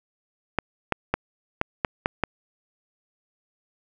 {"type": "clicks", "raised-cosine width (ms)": 0.5, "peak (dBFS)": -6, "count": 7, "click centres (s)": [0.587, 0.923, 1.14, 1.614, 1.848, 2.059, 2.237], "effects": []}